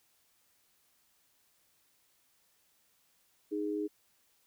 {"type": "tone pair together", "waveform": "sine", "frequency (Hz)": [310, 413.8], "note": ["D#4", "G#4"], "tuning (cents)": [-6, -6], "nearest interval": "perfect fourth", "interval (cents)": 500, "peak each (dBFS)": [-34, -35], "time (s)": [3.51, 3.88], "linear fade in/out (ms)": 20, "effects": ["white hiss -71 dBFS RMS until 4.46 s"]}